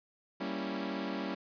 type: chord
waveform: sawtooth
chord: G diminished seventh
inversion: none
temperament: equal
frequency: 196 / 233.1 / 277.2 / 329.6 Hz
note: G3 / Bb3 / Db4 / Fb4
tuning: 0 / 0 / 0 / 0 cents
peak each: -35 / -38 / -35 / -38 dBFS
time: 0.4-1.35 s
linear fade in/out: 10 ms
effects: resampled to 11025 Hz + 10-bit